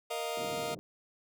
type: chord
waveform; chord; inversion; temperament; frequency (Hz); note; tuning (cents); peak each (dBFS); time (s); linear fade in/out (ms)
sawtooth; Bb suspended fourth; none; just; 466.2 / 621.6 / 699.2; Bb4 / Eb5 / F5; 0 / -2 / +2; -34; 0.1-0.75; 10
type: band-pass noise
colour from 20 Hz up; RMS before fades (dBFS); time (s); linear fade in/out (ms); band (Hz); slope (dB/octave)
white; -45; 0.37-0.79; 0; 110 to 380; 24
effects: none